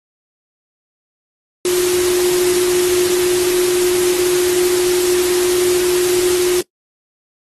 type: tone in noise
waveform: sine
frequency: 359.2 Hz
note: F4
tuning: 49 cents sharp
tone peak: -13 dBFS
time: 1.65-6.61 s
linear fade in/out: 2 ms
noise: white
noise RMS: -21 dBFS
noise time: 1.65-6.61 s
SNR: +5 dB
effects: noise-tail reverb RT60 0.1 s tail -20 dB re dry + AAC 32 kbps